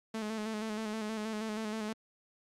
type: tone with vibrato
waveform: sawtooth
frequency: 216.8 Hz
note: A3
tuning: 25 cents flat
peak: -31 dBFS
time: 0.14-1.93 s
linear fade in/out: 5 ms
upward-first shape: square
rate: 6.3 Hz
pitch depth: 38 cents each way
effects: low-pass 9000 Hz 12 dB/octave + Opus 48 kbps